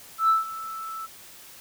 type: tone with ADSR envelope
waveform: sine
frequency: 1318.5 Hz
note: E6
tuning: in tune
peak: -14 dBFS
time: 0.18-1.07 s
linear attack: 110 ms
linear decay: 150 ms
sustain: -18 dB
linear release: 23 ms
effects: tanh soft clip ceiling -13 dBFS + white hiss -47 dBFS RMS until 1.6 s